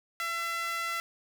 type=tone with high-pass filter; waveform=sawtooth; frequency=674 Hz; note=E5; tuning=38 cents sharp; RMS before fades=-33 dBFS; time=0.2-1 s; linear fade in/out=0 ms; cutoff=1600 Hz; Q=3.6; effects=9-bit